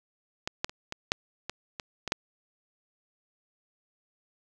clicks, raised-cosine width 0.2 ms, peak -13 / -9 / -25 / -17 / -6 / -16 / -18 / -16 / -7 dBFS, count 9, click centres 0.475 / 0.645 / 0.695 / 0.924 / 1.119 / 1.496 / 1.798 / 2.077 / 2.121 s, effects none

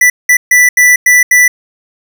square tone bursts at uneven times, 1975.5 Hz, B6, in tune, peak -4 dBFS, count 6, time 0.01-0.1 / 0.29-0.37 / 0.51-0.69 / 0.77-0.96 / 1.06-1.23 / 1.31-1.48 s, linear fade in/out 5 ms, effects none

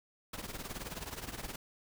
pink noise with tremolo, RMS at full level -39 dBFS, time 0.33-1.56 s, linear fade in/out 5 ms, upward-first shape triangle, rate 19 Hz, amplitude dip 85%, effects none

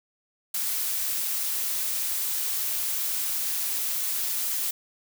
blue noise, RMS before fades -28 dBFS, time 0.54-4.71 s, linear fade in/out 5 ms, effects none

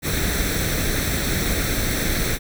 pink noise with comb filter, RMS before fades -22 dBFS, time 0.02-2.39 s, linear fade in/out 50 ms, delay 0.51 ms, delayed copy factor +0.65, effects none

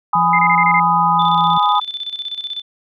sine chord, G# minor, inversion none, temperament equal with one note detuned, 830.6 / 1000.4 / 1244.5 Hz, G#5 / B5 / D#6, 0 / +22 / 0 cents, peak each -16 dBFS, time 0.13-1.8 s, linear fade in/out 5 ms
sine tone with pitch glide, 171.9 to 168.17 Hz, F3 to E3, -27 to +35 cents, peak -22 dBFS, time 0.15-1.58 s, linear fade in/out 5 ms, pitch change -38 cents, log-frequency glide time 0.87-1.43 s
sine tone bursts, 2093 Hz, C7, in tune, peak -14 dBFS, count 6, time 0.33-0.799 s, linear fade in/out 5 ms, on 59 ms, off 23 ms
sine tone with tremolo, 3520 Hz, A7, in tune, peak -21 dBFS, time 1.19-2.62 s, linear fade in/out 5 ms, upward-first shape square, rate 16 Hz, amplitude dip 70%
effects none

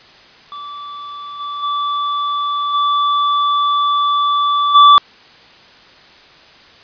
square tone with level steps, 1160 Hz, D6, 22 cents flat, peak -28 / -23 / -17 / -13 / -4 dBFS, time 0.52-4.98 s, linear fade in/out 0 ms, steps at 1.39 / 1.62 / 2.73 / 4.74 s, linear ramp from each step 20 ms, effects white hiss -43 dBFS RMS until 6.83 s + resampled to 11025 Hz

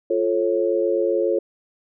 sine chord, F augmented, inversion none, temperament just, 349.2 / 436.5 / 545.7 Hz, F4 / A4 / C#5, 0 / -14 / -27 cents, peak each -22 dBFS, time 0.1-1.39 s, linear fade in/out 5 ms, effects none

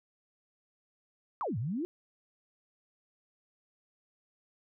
sine exponential two-way sweep, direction down then up, 1267 to 100.7 to 371.7 Hz, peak -31 dBFS, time 1.41-1.85 s, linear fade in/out 0 ms, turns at 1.58 s, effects none

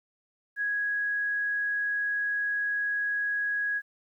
sine tone, 1661.2 Hz, G#6, in tune, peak -26 dBFS, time 0.56-3.82 s, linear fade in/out 50 ms, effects 11-bit

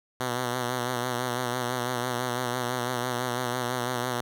5% pulse tone with vibrato, 123.9 Hz, B2, 6 cents sharp, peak -16 dBFS, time 0.2-4.21 s, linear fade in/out 5 ms, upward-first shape sine, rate 6 Hz, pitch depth 52 cents each way, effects none

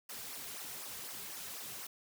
white noise with flanger, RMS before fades -45 dBFS, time 0.09-1.87 s, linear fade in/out 5 ms, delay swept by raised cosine 0.26 to 3.56 ms, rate 4 Hz, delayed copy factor -1, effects none

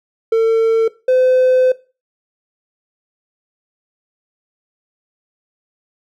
triangle tone pair in turn, 450.7 / 511.5 Hz, A4 / C5, +42 / -39 cents, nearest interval major second, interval 219 cents, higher second, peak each -7 dBFS, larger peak neither, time 0.32-0.88 / 1.08-1.72 s, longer second, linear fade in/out 5 ms, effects noise-tail reverb RT60 0.3 s tail -19 dB re dry + tanh soft clip ceiling -3 dBFS

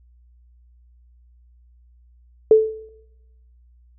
sine tone with exponential decay, 437.7 Hz, A4, 9 cents flat, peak -5 dBFS, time 2.51-2.89 s, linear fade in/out 2 ms, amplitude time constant 81 ms, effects noise-tail reverb RT60 1.0 s tail -22 dB re dry + added 60 Hz sine -50 dBFS peak until 3.98 s

